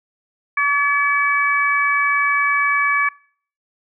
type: harmonic tone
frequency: 571 Hz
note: D5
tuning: 49 cents flat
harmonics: 2 / 3 / 4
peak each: -19 / -19 / -19 dBFS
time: 0.57-3.09 s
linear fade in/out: 5 ms
effects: noise-tail reverb RT60 0.5 s tail -23 dB re dry